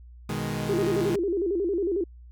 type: chord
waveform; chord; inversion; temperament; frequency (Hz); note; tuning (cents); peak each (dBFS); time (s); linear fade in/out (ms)
sawtooth; G# minor; first; equal; 123.47 / 155.56 / 207.7; B2 / D#3 / G#3; 0 / 0 / 0; -29 / -28 / -28; 0.29-1.16; 5
type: tone with vibrato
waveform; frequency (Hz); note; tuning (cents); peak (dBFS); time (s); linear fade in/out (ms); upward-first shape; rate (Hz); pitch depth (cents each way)
sine; 370; F#4; 0; -23; 0.69-2.04; 5; square; 11; 140
effects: added 60 Hz sine -44 dBFS peak until 2.31 s